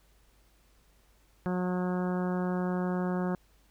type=harmonic tone; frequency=181.2 Hz; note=F#3; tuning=36 cents flat; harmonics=1 / 2 / 3 / 4 / 5 / 6 / 7 / 8 / 9; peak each=-29 / -35 / -39 / -41 / -43 / -45 / -46 / -47 / -48 dBFS; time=1.46-3.35 s; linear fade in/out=0 ms; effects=added 50 Hz sine -63 dBFS peak until 3.7 s + pink hiss -67 dBFS RMS until 3.7 s